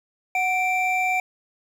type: tone pair together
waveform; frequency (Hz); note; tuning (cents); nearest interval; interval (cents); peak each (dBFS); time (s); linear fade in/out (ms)
triangle; 740 / 2348; F#5 / D7; 0 / -1; octave + minor sixth; 1999; -21; 0.35-1.2; 2
effects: 8-bit